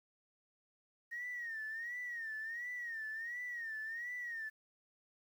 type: tone with vibrato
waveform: sine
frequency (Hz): 1857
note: A#6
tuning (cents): -7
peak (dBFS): -39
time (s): 1.11-4.5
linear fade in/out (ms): 20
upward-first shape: sine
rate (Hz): 1.4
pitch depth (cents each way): 110
effects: tanh soft clip ceiling -35 dBFS + 11-bit